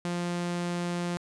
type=tone; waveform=sawtooth; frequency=174.61 Hz; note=F3; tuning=in tune; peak=-25 dBFS; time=0.05-1.17 s; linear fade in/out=0 ms; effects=resampled to 22050 Hz